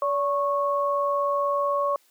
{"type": "tone pair together", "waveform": "sine", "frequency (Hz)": [572.6, 1101], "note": ["D5", "C#6"], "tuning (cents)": [-44, -12], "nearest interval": "major seventh", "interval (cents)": 1132, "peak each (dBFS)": -24, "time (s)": [0.02, 1.96], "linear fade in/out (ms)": 2, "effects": ["white hiss -62 dBFS RMS until 2.1 s", "high-pass 300 Hz 12 dB/octave"]}